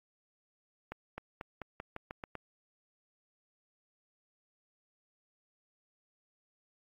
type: accelerating click train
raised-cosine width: 0.5 ms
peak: -25 dBFS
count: 9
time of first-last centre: 0.92-2.353 s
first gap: 260 ms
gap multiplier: 0.89
effects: AAC 32 kbps